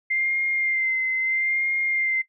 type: tone with vibrato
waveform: sine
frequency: 2093 Hz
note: C7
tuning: in tune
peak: -21 dBFS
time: 0.1-2.22 s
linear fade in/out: 10 ms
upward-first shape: sine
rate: 0.76 Hz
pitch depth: 29 cents each way
effects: noise-tail reverb RT60 0.1 s tail -18 dB re dry